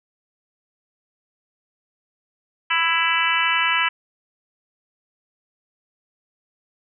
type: harmonic tone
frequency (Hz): 331.3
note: E4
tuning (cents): +9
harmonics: 3 / 4 / 5 / 6 / 7 / 8 / 9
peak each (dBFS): -25 / -25 / -25 / -25 / -25 / -25 / -25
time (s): 2.7-3.89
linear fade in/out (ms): 10
effects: none